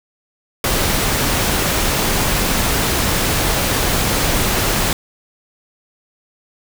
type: noise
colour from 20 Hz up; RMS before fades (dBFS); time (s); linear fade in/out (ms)
pink; -17; 0.64-4.93; 2
effects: none